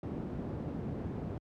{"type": "low-pass noise", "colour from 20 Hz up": "white", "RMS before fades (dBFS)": -38, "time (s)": [0.03, 1.38], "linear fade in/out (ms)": 2, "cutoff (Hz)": 270, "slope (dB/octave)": 12, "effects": ["high-pass 60 Hz 12 dB/octave"]}